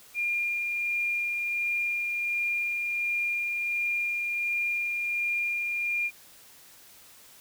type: tone with tremolo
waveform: sine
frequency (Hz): 2407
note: D7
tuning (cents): +42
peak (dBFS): -25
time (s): 0.14-6.11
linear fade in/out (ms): 50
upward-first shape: sine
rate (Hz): 1.4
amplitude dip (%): 25
effects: white hiss -53 dBFS RMS until 7.4 s